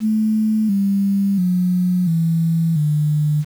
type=tone with pitch steps; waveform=sine; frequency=217.3 / 198.12 / 180.63 / 164.68 / 150.14 Hz; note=A3 / G3 / F#3 / E3 / D3; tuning=-21 / +19 / -41 / -1 / +39 cents; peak=-14 dBFS; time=0-3.45 s; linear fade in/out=50 ms; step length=690 ms; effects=7-bit